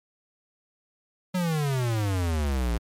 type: exponential sweep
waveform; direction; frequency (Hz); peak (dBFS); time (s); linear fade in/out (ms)
square; down; 186.9 to 55; -24; 1.34-2.78; 10
effects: MP3 64 kbps